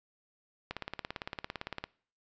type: click train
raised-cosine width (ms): 0.3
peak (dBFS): -20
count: 21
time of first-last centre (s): 0.71-1.84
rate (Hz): 17.7
effects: noise-tail reverb RT60 0.5 s tail -23 dB re dry + resampled to 16000 Hz